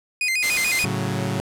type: tone with vibrato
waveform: 40% pulse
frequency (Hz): 2272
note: C#7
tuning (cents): +42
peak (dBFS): -19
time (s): 0.21-0.85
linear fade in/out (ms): 2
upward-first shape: square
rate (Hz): 6.9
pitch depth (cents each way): 150
type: noise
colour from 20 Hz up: white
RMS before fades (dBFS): -26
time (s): 0.42-0.85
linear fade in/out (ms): 20
type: chord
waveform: sawtooth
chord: F# minor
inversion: first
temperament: equal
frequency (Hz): 110 / 138.59 / 185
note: A2 / C#3 / F#3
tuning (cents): 0 / 0 / 0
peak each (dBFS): -23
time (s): 0.84-1.4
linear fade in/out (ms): 0
effects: low-pass 12000 Hz 12 dB/octave